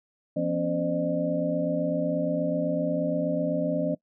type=tone cluster; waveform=sine; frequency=170.3 / 246.6 / 274.8 / 518 / 605 Hz; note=F3 / B3 / C#4 / C5 / D#5; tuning=-43 / -2 / -15 / -17 / -49 cents; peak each=-30 / -34 / -29 / -34 / -28 dBFS; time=0.36-3.95 s; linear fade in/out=10 ms; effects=noise-tail reverb RT60 0.1 s tail -21 dB re dry